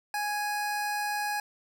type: tone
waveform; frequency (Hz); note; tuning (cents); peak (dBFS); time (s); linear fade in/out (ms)
25% pulse; 830.6; G#5; 0; -25; 0.14-1.4; 2
effects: none